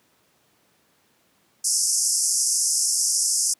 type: band-pass noise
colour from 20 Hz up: pink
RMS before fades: -22 dBFS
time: 1.64-3.54 s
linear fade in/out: 10 ms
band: 5100 to 11000 Hz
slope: 96 dB/octave
effects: pink hiss -63 dBFS RMS until 3.59 s + high-pass 150 Hz 12 dB/octave